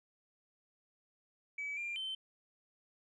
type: tone with pitch steps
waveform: sine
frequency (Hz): 2288 / 2388 / 3087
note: D7 / D7 / G7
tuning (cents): -46 / +28 / -27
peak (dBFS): -36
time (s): 1.58-2.15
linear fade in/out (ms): 5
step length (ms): 190
effects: tanh soft clip ceiling -34 dBFS

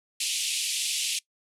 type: band-pass noise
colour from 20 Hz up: pink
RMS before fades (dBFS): -29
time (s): 0.2-1.19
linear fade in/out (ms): 5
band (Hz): 2500 to 11000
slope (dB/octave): 48
effects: noise-tail reverb RT60 0.1 s tail -22 dB re dry

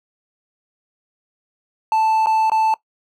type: tone with dropouts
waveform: triangle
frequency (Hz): 880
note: A5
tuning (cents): 0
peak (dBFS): -12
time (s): 1.92-2.74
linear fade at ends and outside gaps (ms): 1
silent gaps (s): 2.26-2.269 / 2.498-2.518
effects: noise-tail reverb RT60 0.1 s tail -19 dB re dry

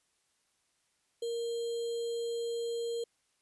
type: tone with sample-and-hold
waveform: sine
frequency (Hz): 466.2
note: A#4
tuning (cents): 0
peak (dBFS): -32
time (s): 1.22-3.04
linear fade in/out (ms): 5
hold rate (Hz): 3675
effects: white hiss -75 dBFS RMS until 3.41 s + resampled to 24000 Hz

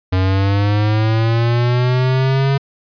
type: linear sweep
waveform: square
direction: up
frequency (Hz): 92.1 to 138.59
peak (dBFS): -13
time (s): 0.12-2.58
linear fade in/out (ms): 10
effects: resampled to 11025 Hz

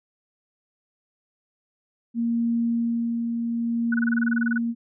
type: tone with tremolo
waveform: sine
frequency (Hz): 233.1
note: A#3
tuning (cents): 0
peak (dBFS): -20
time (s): 2.14-4.75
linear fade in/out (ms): 50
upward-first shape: sine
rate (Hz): 0.62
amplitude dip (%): 35
type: tone bursts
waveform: sine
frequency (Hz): 1480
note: F#6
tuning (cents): 0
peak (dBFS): -23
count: 14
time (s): 3.92-4.58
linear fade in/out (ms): 5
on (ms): 23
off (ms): 26
effects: none

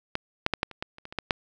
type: clicks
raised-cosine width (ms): 0.3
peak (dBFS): -11 / -6 / -8 / -8 / -26 / -15 / -29 / -24 / -24 / -12 / -6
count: 11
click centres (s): 0.154 / 0.464 / 0.537 / 0.631 / 0.713 / 0.825 / 0.984 / 1.054 / 1.125 / 1.187 / 1.308
effects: none

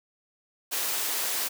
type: high-pass noise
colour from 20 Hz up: white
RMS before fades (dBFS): -29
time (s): 0.71-1.49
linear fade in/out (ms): 20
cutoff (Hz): 350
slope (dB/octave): 12
effects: none

